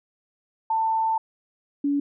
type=tone pair in turn; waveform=sine; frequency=891 / 284.7 Hz; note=A5 / C#4; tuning=+22 / +46 cents; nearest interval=octave + minor sixth; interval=1976 cents; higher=first; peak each=-20 dBFS; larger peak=neither; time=0.7-1.18 / 1.84-2 s; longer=first; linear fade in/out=5 ms; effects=none